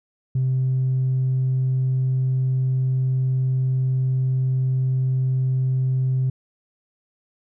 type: tone with tanh clipping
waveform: triangle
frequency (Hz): 130.1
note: C3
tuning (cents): -9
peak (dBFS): -18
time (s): 0.35-6.3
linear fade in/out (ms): 5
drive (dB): 5
effects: none